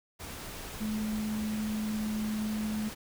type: tone in noise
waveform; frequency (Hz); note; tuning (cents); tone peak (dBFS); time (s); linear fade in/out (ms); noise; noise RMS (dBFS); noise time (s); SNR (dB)
sine; 214.8; A3; -41; -30; 0.8-2.9; 20; pink; -42; 0.19-2.95; +9
effects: none